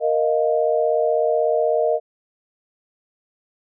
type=chord; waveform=sine; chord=Bb suspended fourth; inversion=none; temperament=equal; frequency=466.2 / 622.3 / 698.5 Hz; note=Bb4 / Eb5 / F5; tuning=0 / 0 / 0 cents; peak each=-20 / -19 / -24 dBFS; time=0-2 s; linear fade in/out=50 ms; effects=none